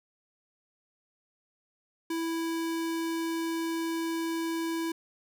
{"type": "tone", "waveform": "square", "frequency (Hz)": 329.6, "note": "E4", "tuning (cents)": 0, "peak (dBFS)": -30, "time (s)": [2.1, 4.92], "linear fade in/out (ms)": 5, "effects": []}